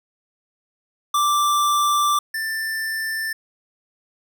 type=tone pair in turn; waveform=square; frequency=1174.7 / 1775.9 Hz; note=D6 / A6; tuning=0 / +16 cents; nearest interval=perfect fifth; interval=716 cents; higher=second; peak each=-17 / -24 dBFS; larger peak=first; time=1.14-2.19 / 2.34-3.33 s; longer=first; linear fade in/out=5 ms; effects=none